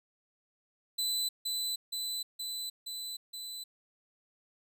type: tone with echo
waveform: sawtooth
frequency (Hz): 4005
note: B7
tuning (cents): +23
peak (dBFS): -27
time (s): 0.98-1.29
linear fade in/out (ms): 10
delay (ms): 470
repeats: 5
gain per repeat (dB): -2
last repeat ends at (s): 3.64
effects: none